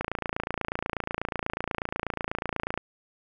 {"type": "click train", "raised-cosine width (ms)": 0.5, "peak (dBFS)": -13, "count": 79, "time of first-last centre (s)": [0.01, 2.776], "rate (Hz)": 28.2, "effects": []}